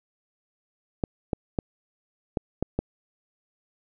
clicks, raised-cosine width 2 ms, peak -11 dBFS, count 6, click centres 1.038 / 1.332 / 1.588 / 2.372 / 2.626 / 2.79 s, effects none

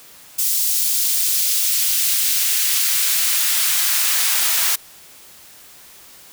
white noise with high-pass filter sweep, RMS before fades -18 dBFS, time 0.38-4.76 s, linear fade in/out 10 ms, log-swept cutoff 5500 to 1000 Hz, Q 0.71, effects white hiss -44 dBFS RMS until 6.32 s

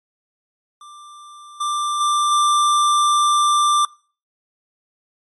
square tone with level steps, 1183 Hz, D6, 12 cents sharp, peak -39 / -20 / -16 / -14 dBFS, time 0.81-3.85 s, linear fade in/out 2 ms, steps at 1.6 / 2 / 2.31 s, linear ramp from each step 10 ms, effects noise-tail reverb RT60 0.4 s tail -22 dB re dry + MP3 48 kbps

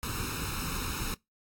pink noise with comb filter, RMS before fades -34 dBFS, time 0.03-1.14 s, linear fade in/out 0 ms, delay 0.76 ms, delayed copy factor +0.85, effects noise-tail reverb RT60 0.2 s tail -25 dB re dry + AAC 64 kbps

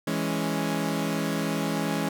sawtooth chord, C# minor, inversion first, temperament equal, 164.81 / 207.7 / 277.2 Hz, E3 / G#3 / C#4, 0 / 0 / 0 cents, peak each -26 dBFS, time 0.07-2.09 s, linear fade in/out 5 ms, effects none

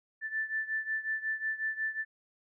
sine beating tone pair, 1760 / 1765.5 Hz, A6 / A6, 0 / +5 cents, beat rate 5.5 Hz, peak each -33 / -36 dBFS, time 0.21-2.05 s, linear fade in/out 50 ms, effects none

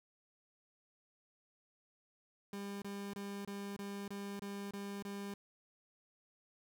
30% pulse tone bursts, 200.3 Hz, G3, 38 cents sharp, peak -39 dBFS, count 9, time 2.53-5.34 s, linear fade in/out 2 ms, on 290 ms, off 25 ms, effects none

